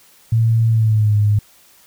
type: tone with pitch glide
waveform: sine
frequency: 113.7 to 104.26 Hz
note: A#2 to G#2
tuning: -43 to +7 cents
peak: -11 dBFS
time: 0.32-1.39 s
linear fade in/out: 5 ms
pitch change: -150 cents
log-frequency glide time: 0.68-1.16 s
effects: white hiss -50 dBFS RMS until 1.86 s